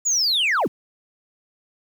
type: linear sweep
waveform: sine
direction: down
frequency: 7040 to 92.5 Hz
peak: -15 dBFS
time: 0.05-0.68 s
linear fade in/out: 20 ms
effects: tanh soft clip ceiling -16 dBFS + 8-bit